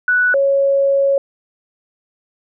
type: tone pair in turn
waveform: sine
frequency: 1480 / 552.5 Hz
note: F#6 / C#5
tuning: 0 / -6 cents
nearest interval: octave + perfect fourth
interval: 1706 cents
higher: first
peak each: -11 / -11 dBFS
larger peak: neither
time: 0.08-0.34 / 0.34-1.18 s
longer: second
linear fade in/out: 2 ms
effects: none